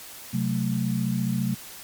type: chord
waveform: sine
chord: F# diminished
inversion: second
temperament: equal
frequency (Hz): 130.81 / 185 / 220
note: C3 / F#3 / A3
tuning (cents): 0 / 0 / 0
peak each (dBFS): -27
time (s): 0.33-1.55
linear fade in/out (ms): 10
effects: white hiss -42 dBFS RMS until 1.83 s + MP3 96 kbps